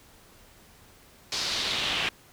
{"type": "noise with band-pass filter sweep", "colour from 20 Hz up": "brown", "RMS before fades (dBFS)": -29, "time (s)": [1.32, 2.09], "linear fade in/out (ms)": 2, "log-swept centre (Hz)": [5000, 2800], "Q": 2.7, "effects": ["pink hiss -55 dBFS RMS until 2.32 s"]}